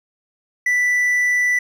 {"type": "tone", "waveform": "triangle", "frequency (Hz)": 1975.5, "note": "B6", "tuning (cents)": 0, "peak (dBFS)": -13, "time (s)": [0.66, 1.59], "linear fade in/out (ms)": 5, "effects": []}